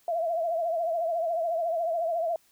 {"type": "tone with vibrato", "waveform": "sine", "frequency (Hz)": 669, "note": "E5", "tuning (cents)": 25, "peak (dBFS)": -25, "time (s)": [0.08, 2.36], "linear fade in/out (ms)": 2, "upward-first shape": "triangle", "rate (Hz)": 14, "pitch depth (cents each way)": 98, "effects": ["white hiss -64 dBFS RMS until 2.51 s"]}